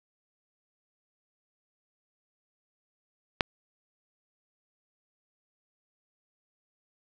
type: click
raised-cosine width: 0.3 ms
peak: -6 dBFS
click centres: 3.408 s
effects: none